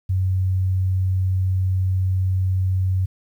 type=tone; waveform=sine; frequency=93.6 Hz; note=F#2; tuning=20 cents sharp; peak=-17 dBFS; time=0.09-3.06 s; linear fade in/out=10 ms; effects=9-bit